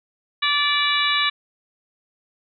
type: harmonic tone with a mistuned harmonic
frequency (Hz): 582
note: D5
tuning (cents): -16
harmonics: 2 / 3 / 4 / 5 / 6 / 7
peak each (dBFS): -24 / -25 / -24 / -26 / -26 / -24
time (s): 0.42-1.3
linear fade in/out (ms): 10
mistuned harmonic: 7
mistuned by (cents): -79
effects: none